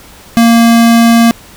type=tone; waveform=square; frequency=231.7 Hz; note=A#3; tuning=10 cents flat; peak=-4 dBFS; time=0.37-1.31 s; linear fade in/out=0 ms; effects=pink hiss -36 dBFS RMS until 1.56 s